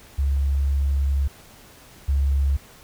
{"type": "tone pair in turn", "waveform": "sine", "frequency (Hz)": [69.3, 69.3], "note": ["C#2", "C#2"], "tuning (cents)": [0, 0], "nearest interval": "unison", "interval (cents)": 0, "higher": "neither", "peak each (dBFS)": [-18, -17], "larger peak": "second", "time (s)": [[0.18, 1.28], [2.08, 2.57]], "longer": "first", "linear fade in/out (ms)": 10, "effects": ["pink hiss -48 dBFS RMS until 2.83 s"]}